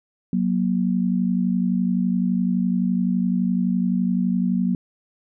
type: tone pair together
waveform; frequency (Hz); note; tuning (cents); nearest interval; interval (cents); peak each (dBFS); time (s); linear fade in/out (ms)
sine; 185 / 236.8; F#3 / A#3; 0 / +27; major third; 427; -20 / -22; 0.33-4.75; 2
effects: none